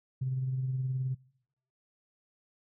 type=tone with tremolo; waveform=sine; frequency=130.3 Hz; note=C3; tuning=7 cents flat; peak=-27 dBFS; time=0.21-1.15 s; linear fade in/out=10 ms; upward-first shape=sine; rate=19 Hz; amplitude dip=35%; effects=noise-tail reverb RT60 0.8 s tail -26 dB re dry + tanh soft clip ceiling -23 dBFS